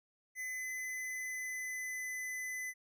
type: tone with pitch glide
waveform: square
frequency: 2025 to 2013 Hz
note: B6 to B6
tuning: +43 to +33 cents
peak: -39 dBFS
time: 0.35-2.74 s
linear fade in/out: 50 ms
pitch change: -10 cents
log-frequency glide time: 0.54-2.09 s
effects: none